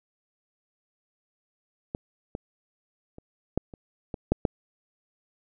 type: clicks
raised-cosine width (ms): 2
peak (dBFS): -17 / -19 / -30 / -10 / -29 / -19 / -7 / -8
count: 8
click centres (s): 1.949 / 2.351 / 3.184 / 3.576 / 3.738 / 4.142 / 4.32 / 4.452
effects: none